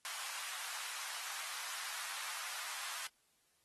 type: high-pass noise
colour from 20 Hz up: pink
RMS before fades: -44 dBFS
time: 0.05-3.07 s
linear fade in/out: 0 ms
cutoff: 950 Hz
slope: 24 dB/octave
effects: white hiss -75 dBFS RMS until 3.64 s + AAC 32 kbps